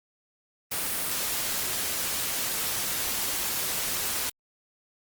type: noise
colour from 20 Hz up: white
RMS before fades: -29 dBFS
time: 0.71-4.3 s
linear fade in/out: 10 ms
effects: Opus 32 kbps